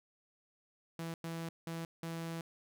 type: tone bursts at uneven times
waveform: sawtooth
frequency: 165.4 Hz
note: E3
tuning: 6 cents sharp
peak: -35 dBFS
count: 4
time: 0.99-1.14 / 1.24-1.49 / 1.67-1.85 / 2.03-2.41 s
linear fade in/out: 2 ms
effects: none